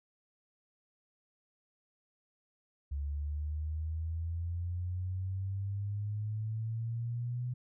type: exponential sweep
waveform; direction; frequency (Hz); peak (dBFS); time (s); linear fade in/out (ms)
sine; up; 70.4 to 124.7; -33; 2.91-7.54; 10
effects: none